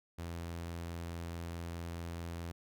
sawtooth tone, 84.7 Hz, E2, 48 cents sharp, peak -36 dBFS, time 0.18-2.52 s, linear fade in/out 10 ms, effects none

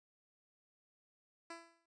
10% pulse tone with exponential decay, 334.6 Hz, E4, 26 cents sharp, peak -36 dBFS, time 1.5-1.86 s, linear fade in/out 5 ms, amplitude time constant 78 ms, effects noise-tail reverb RT60 0.1 s tail -24 dB re dry + resampled to 22050 Hz

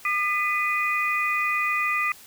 sine tone cluster, 1213 / 2000 / 2472 Hz, D#6 / B6 / D#7, -44 / +21 / -12 cents, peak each -26 dBFS, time 0.05-2.12 s, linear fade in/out 2 ms, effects white hiss -48 dBFS RMS until 2.26 s

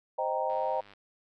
sine chord, C minor seventh, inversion none, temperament equal, 523.3 / 622.3 / 784 / 932.3 Hz, C5 / Eb5 / G5 / Bb5, 0 / 0 / 0 / 0 cents, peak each -33 dBFS, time 0.18-0.81 s, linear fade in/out 10 ms
click train, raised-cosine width 0.3 ms, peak -37 dBFS, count 45, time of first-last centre 0.5-0.936 s, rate 101 Hz
effects none

